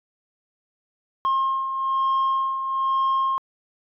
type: beating tone pair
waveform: sine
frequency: 1069 / 1070.1 Hz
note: C6 / C6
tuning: +37 / +39 cents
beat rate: 1.1 Hz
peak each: -19 / -26 dBFS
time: 1.25-3.38 s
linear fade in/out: 0 ms
effects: tanh soft clip ceiling -17 dBFS